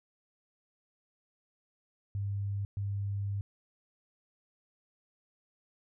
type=tone bursts at uneven times; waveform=sine; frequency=100 Hz; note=G2; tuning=35 cents sharp; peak=-31 dBFS; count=2; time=2.15-2.65 / 2.77-3.41 s; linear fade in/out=0 ms; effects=none